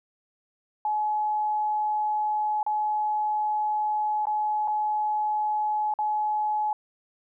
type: tone with dropouts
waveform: sine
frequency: 849 Hz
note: G#5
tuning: 38 cents sharp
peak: -23 dBFS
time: 0.85-6.73 s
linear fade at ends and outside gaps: 2 ms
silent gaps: 2.63-2.664 / 4.255-4.269 / 4.676-4.68 / 5.939-5.988 s
effects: none